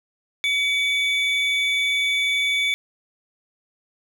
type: tone pair together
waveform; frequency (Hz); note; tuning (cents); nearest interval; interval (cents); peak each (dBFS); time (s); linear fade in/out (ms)
triangle; 2261 / 3488; C#7 / A7; +34 / -16; minor sixth; 750; -19 / -22; 0.44-2.74; 0
effects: none